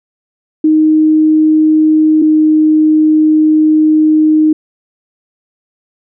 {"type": "tone pair in turn", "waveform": "sine", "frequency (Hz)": [311.1, 309.8], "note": ["D#4", "D#4"], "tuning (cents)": [0, -7], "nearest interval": "unison", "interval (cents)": 7, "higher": "first", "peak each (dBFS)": -5, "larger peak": "neither", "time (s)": [[0.64, 2.22], [2.22, 4.53]], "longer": "second", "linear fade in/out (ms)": 5, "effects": []}